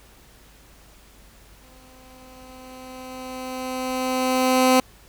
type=tone with exponential growth; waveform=15% pulse; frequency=257.3 Hz; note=C4; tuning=29 cents flat; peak=-7 dBFS; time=1.62-4.8 s; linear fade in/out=2 ms; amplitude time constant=690 ms; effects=added 50 Hz sine -52 dBFS peak until 5.08 s + pink hiss -52 dBFS RMS until 5.08 s